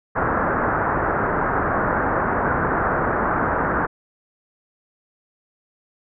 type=low-pass noise; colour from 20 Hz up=white; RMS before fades=-21 dBFS; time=0.15-3.87 s; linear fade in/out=20 ms; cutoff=1600 Hz; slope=48 dB/octave; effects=none